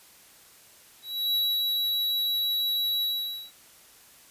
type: tone with ADSR envelope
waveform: square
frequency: 3902 Hz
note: B7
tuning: 22 cents flat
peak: -23 dBFS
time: 1.02-3.52 s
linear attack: 320 ms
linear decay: 260 ms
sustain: -2 dB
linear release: 490 ms
effects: white hiss -54 dBFS RMS until 4.3 s + resampled to 32000 Hz